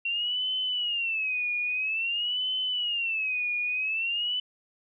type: tone with vibrato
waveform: sine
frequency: 2725 Hz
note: F7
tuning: 43 cents flat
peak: -26 dBFS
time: 0.05-4.4 s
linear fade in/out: 5 ms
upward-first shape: sine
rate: 0.5 Hz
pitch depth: 190 cents each way
effects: none